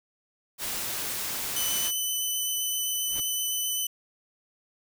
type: noise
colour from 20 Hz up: white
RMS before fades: -32 dBFS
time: 0.58-1.92 s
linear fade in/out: 50 ms
type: tone with vibrato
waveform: 10% pulse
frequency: 3011 Hz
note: F#7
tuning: 30 cents sharp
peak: -19 dBFS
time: 1.56-3.87 s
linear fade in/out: 5 ms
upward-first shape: sine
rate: 7.7 Hz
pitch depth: 11 cents each way
type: noise with exponential growth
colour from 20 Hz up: pink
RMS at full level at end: -36 dBFS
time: 3.01-3.2 s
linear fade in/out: 2 ms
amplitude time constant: 41 ms
effects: none